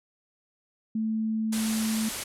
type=tone; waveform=sine; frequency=220 Hz; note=A3; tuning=in tune; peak=-25 dBFS; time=0.95-2.09 s; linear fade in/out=5 ms
type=low-pass noise; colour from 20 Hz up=white; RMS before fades=-35 dBFS; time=1.52-2.24 s; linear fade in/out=10 ms; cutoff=12000 Hz; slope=48 dB/octave
effects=none